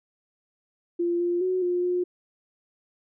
sine tone with pitch steps, 345.4 / 349.1 / 369.5 / 355.2 / 358 Hz, F4 / F4 / F#4 / F4 / F4, -19 / -1 / -2 / +29 / +43 cents, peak -22 dBFS, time 0.99-2.04 s, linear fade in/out 10 ms, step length 210 ms, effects none

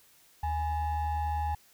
triangle ring-modulated tone, 454.5 Hz, A#4, 44 cents flat, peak -23 dBFS, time 0.43-1.55 s, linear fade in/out 5 ms, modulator 377 Hz, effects white hiss -61 dBFS RMS until 1.73 s

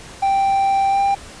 triangle tone with pitch glide, 784 to 793.6 Hz, G5 to G5, 0 to +21 cents, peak -12 dBFS, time 0.22-1.15 s, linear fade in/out 10 ms, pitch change +21 cents, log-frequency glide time 0.89-1.01 s, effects pink hiss -38 dBFS RMS until 1.4 s + resampled to 22050 Hz

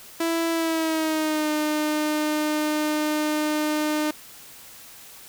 sawtooth tone with pitch glide, 331.3 to 303.8 Hz, E4 to D#4, +9 to -41 cents, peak -18 dBFS, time 0.2-4.11 s, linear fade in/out 5 ms, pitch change -150 cents, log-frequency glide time 0.51-1.5 s, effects white hiss -45 dBFS RMS until 5.28 s

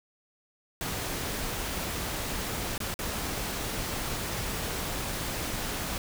pink noise with dropouts, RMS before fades -33 dBFS, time 0.81-5.98 s, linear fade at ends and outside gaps 1 ms, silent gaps 2.779-2.803 / 2.941-2.99 s, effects none

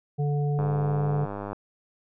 harmonic tone, 145.4 Hz, D3, 17 cents flat, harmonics 1 / 3 / 5, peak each -23 / -33 / -37 dBFS, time 0.18-1.26 s, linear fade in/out 20 ms
click train, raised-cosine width 1 ms, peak -20 dBFS, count 96, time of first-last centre 0.59-1.531 s, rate 101 Hz
effects none

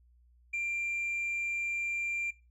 sine tone with tanh clipping, 2375 Hz, D7, 19 cents sharp, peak -31 dBFS, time 0.53-2.31 s, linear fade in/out 10 ms, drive 1 dB, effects noise-tail reverb RT60 0.3 s tail -21 dB re dry + added 60 Hz sine -60 dBFS peak until 2.5 s

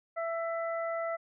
harmonic tone, 665 Hz, E5, 15 cents sharp, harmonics 1 / 2 / 3, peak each -32 / -38 / -42 dBFS, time 0.16-1.17 s, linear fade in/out 20 ms, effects none

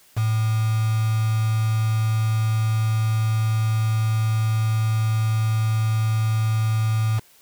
sine tone with quantisation, 110 Hz, A2, in tune, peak -18 dBFS, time 0.16-7.2 s, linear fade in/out 20 ms, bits 5, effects white hiss -54 dBFS RMS until 7.41 s

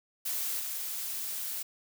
blue noise with level steps, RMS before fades -33 / -36 dBFS, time 0.25-1.63 s, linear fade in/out 10 ms, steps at 0.59 s, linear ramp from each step 10 ms, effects none

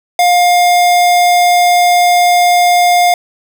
square tone, 708 Hz, F5, 23 cents sharp, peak -7 dBFS, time 0.19-3.14 s, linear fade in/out 2 ms, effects none

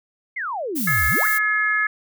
sine exponential two-way sweep, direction down then up, 2217 to 65.41 to 2217 Hz, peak -24 dBFS, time 0.36-1.28 s, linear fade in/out 10 ms, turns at 1.07 s
violet noise, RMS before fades -26 dBFS, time 0.75-1.39 s, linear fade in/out 20 ms
harmonic tone, 426.1 Hz, G#4, 44 cents sharp, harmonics 3 / 4 / 5, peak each -26 / -19 / -24 dBFS, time 0.87-1.87 s, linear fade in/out 5 ms
effects none

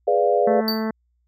sine chord, G# diminished seventh, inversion none, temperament equal, 415.3 / 493.9 / 587.3 / 698.5 Hz, G#4 / B4 / D5 / F5, 0 / 0 / 0 / 0 cents, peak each -21 dBFS, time 0.07-0.61 s, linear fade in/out 10 ms
harmonic tone, 220 Hz, A3, in tune, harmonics 1 / 2 / 3 / 4 / 5 / 6 / 7 / 8 / 9, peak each -23 / -29 / -33 / -35 / -37 / -39 / -40 / -41 / -42 dBFS, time 0.47-0.91 s, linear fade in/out 5 ms
square tone with exponential decay, 4589 Hz, D8, 41 cents flat, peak -19 dBFS, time 0.68-0.9 s, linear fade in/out 1 ms, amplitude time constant 46 ms
effects added 60 Hz sine -64 dBFS peak until 1.27 s

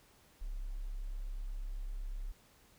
sine tone, 33.98 Hz, C#1, 34 cents flat, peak -37 dBFS, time 0.41-2.32 s, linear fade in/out 10 ms, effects pink hiss -65 dBFS RMS until 2.78 s

